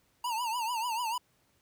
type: tone with vibrato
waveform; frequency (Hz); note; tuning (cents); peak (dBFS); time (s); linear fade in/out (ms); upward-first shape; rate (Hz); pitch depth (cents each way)
square; 932.3; A#5; 0; -31; 0.24-1.18; 5; triangle; 6.8; 140
effects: pink hiss -70 dBFS RMS until 1.61 s + high-pass 60 Hz 12 dB/octave